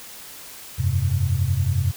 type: chord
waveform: sine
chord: F suspended second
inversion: none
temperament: just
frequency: 87.31 / 98.22 / 130.96 Hz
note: F2 / G2 / C3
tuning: 0 / +4 / +2 cents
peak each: -23 / -22 / -23 dBFS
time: 0.78-1.92 s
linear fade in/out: 20 ms
effects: white hiss -40 dBFS RMS until 1.96 s